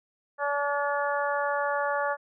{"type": "harmonic tone", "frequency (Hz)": 286.5, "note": "D4", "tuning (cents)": -43, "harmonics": [2, 3, 4, 5, 6], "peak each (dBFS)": [-29, -31, -32, -33, -34], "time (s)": [0.38, 2.17], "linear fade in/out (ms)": 50, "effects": []}